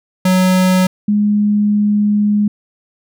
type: tone pair in turn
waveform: square / sine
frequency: 185 / 207.7 Hz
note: F#3 / G#3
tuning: 0 / 0 cents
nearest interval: major second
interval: 200 cents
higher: second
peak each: -10 dBFS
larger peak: neither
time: 0.25-0.87 / 1.08-2.48 s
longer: second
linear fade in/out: 5 ms
effects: none